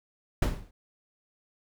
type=noise with exponential decay; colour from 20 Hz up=brown; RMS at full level=-19 dBFS; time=0.42-0.71 s; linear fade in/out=5 ms; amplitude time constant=63 ms; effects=none